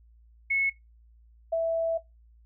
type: tone pair in turn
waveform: sine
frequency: 2193 / 658.8 Hz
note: C#7 / E5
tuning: -19 / -1 cents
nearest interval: octave + major sixth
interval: 2082 cents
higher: first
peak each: -23 dBFS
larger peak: neither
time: 0.5-0.7 / 1.52-1.98 s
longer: second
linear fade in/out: 10 ms
effects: noise-tail reverb RT60 0.2 s tail -20 dB re dry + added 57 Hz sine -54 dBFS peak until 2.45 s